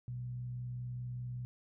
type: tone with frequency modulation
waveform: sine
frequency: 123.2 Hz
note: B2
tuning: 4 cents flat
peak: -38 dBFS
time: 0.08-1.45 s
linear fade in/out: 0 ms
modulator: 65 Hz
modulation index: 0.23
effects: none